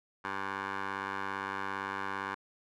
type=tone with band-pass filter; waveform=15% pulse; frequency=97.6 Hz; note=G2; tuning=7 cents flat; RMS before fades=-37 dBFS; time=0.24-2.35 s; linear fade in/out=10 ms; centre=1300 Hz; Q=2.8; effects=none